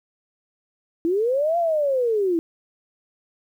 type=linear two-way sweep; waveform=sine; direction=up then down; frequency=320.2 to 698.5 to 320.2 Hz; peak=-18 dBFS; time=1.05-2.39 s; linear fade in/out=0 ms; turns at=1.58 s; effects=9-bit